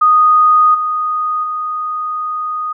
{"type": "tone with level steps", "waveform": "sine", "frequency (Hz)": 1240, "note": "D#6", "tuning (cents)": -6, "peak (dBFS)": [-6, -14, -17], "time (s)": [0.01, 2.73], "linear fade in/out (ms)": 10, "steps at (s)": [0.74, 1.43], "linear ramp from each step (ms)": 10, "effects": []}